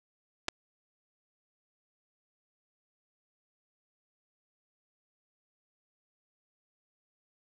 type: clicks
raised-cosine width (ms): 0.2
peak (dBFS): -14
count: 2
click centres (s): 0.483 / 0.486
effects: none